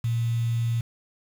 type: tone with quantisation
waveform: sine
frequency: 116.54 Hz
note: A#2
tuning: in tune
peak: -22 dBFS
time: 0.04-0.81 s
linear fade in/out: 5 ms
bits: 7
effects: none